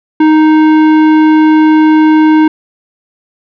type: tone with tanh clipping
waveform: triangle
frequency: 311.1 Hz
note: D#4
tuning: in tune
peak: -5 dBFS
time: 0.2-2.48 s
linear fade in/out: 5 ms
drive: 18 dB
effects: none